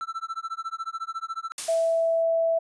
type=tone with tremolo; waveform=triangle; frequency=1333 Hz; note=E6; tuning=19 cents sharp; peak=-25 dBFS; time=0.01-1.52 s; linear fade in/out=0 ms; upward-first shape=sine; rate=14 Hz; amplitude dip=100%
type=noise with exponential decay; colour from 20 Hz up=blue; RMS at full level=-26 dBFS; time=1.58-2.23 s; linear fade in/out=2 ms; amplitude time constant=140 ms
type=tone; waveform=sine; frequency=659.3 Hz; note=E5; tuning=in tune; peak=-20 dBFS; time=1.68-2.59 s; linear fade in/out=10 ms
effects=resampled to 22050 Hz